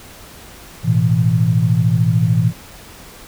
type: chord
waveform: sine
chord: A suspended second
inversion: none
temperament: equal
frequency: 110 / 123.47 / 164.81 Hz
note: A2 / B2 / E3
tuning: 0 / 0 / 0 cents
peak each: -16 dBFS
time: 0.83-2.53 s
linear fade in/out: 50 ms
effects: pink hiss -39 dBFS RMS until 3.27 s